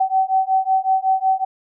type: beating tone pair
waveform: sine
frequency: 760 / 765.4 Hz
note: F#5 / G5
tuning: +46 / -42 cents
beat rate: 5.4 Hz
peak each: -18 dBFS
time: 0-1.45 s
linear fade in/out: 10 ms
effects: none